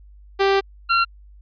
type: tone pair in turn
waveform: sawtooth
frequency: 392 / 1371.3 Hz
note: G4 / F6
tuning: 0 / -32 cents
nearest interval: octave + minor seventh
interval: 2168 cents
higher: second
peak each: -11 dBFS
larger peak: neither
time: 0.39-0.61 / 0.89-1.05 s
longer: first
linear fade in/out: 20 ms
effects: added 50 Hz sine -43 dBFS peak until 1.41 s + resampled to 11025 Hz